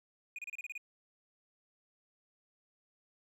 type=tone bursts; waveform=triangle; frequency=2459 Hz; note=D#7; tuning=21 cents flat; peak=-38 dBFS; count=8; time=0.36-0.778 s; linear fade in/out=2 ms; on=26 ms; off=30 ms; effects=none